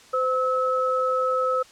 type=tone pair together; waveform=sine; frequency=514 / 1295.2 Hz; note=C5 / E6; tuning=-31 / -31 cents; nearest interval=octave + major third; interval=1600 cents; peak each=-23 dBFS; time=0.13-1.63 s; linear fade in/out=10 ms; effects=white hiss -50 dBFS RMS until 1.71 s + low-pass 7000 Hz 12 dB/octave